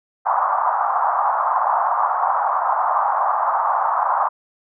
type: band-pass noise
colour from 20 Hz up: white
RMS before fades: -19 dBFS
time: 0.25-4.29 s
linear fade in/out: 20 ms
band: 710 to 1200 Hz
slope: 48 dB/octave
effects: none